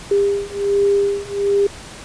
sine beating tone pair, 400.6 / 401.9 Hz, G4 / G4, +38 / +43 cents, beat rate 1.3 Hz, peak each -18 / -17 dBFS, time 0.11-1.67 s, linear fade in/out 5 ms, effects pink hiss -36 dBFS RMS until 2.04 s + resampled to 22050 Hz

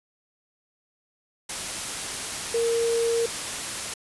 sine tone in noise, 463.5 Hz, A#4, 10 cents flat, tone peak -21 dBFS, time 2.54-3.26 s, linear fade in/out 5 ms, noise white, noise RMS -31 dBFS, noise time 1.49-3.94 s, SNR +7 dB, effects resampled to 24000 Hz

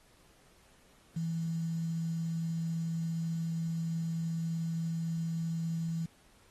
sine tone with quantisation, 164.81 Hz, E3, in tune, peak -31 dBFS, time 1.16-6.06 s, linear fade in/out 5 ms, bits 9, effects pink hiss -64 dBFS RMS until 6.5 s + AAC 32 kbps

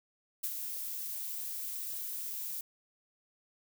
violet noise with ADSR envelope, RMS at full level -33 dBFS, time 0.43-2.61 s, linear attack 11 ms, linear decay 51 ms, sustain -6 dB, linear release 3 ms, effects none

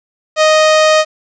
sawtooth tone, 622.3 Hz, D#5, in tune, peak -3 dBFS, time 0.36-1.05 s, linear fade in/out 50 ms, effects resampled to 16000 Hz + 7-bit

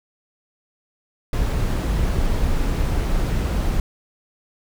brown noise, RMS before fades -20 dBFS, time 1.33-3.8 s, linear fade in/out 2 ms, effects none

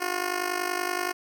10% pulse tone with amplitude modulation, 359 Hz, F4, 48 cents sharp, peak -15 dBFS, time 0-1.13 s, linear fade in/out 20 ms, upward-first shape sine, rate 50.6 Hz, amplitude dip 80%, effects none

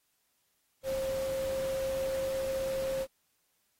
sine tone in noise, 533 Hz, C5, 32 cents sharp, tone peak -30 dBFS, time 0.83-3.07 s, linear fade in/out 50 ms, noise pink, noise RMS -44 dBFS, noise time 0.83-3.07 s, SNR +11 dB, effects white hiss -75 dBFS RMS until 3.79 s + AAC 48 kbps

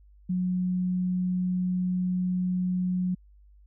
sine tone, 182 Hz, F#3, 28 cents flat, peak -24 dBFS, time 0.29-3.15 s, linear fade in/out 10 ms, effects added 50 Hz sine -52 dBFS peak until 3.66 s

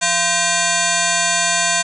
sine tone with frequency modulation, 2758 Hz, F7, 22 cents flat, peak -14 dBFS, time 0.01-1.83 s, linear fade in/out 20 ms, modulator 862 Hz, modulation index 6.1, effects none

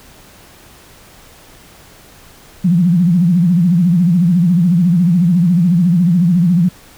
sine tone with vibrato, 174.61 Hz, F3, in tune, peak -8 dBFS, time 2.64-6.69 s, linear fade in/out 10 ms, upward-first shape sine, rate 14 Hz, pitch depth 130 cents each way, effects pink hiss -42 dBFS RMS until 6.97 s

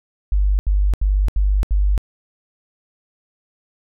sine tone bursts, 49.42 Hz, G1, 15 cents sharp, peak -13 dBFS, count 5, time 0.32-1.978 s, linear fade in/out 0 ms, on 270 ms, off 77 ms, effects none

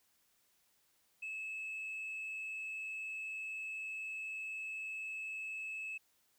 sine tone with frequency modulation, 2598 Hz, E7, 26 cents flat, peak -38 dBFS, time 1.22-5.98 s, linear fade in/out 10 ms, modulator 108 Hz, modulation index 0.23, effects tanh soft clip ceiling -38 dBFS + white hiss -74 dBFS RMS until 6.38 s

